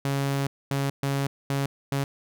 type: tone bursts at uneven times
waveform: sawtooth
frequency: 138.59 Hz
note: C#3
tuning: in tune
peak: -20 dBFS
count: 5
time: 0.05-0.47 / 0.71-0.9 / 1.03-1.27 / 1.5-1.66 / 1.92-2.04 s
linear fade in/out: 2 ms
effects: none